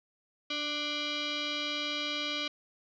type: tone with frequency modulation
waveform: sine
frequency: 293.7 Hz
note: D4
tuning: in tune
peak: -31 dBFS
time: 0.5-2.48 s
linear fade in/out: 5 ms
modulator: 887 Hz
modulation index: 4.6
effects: none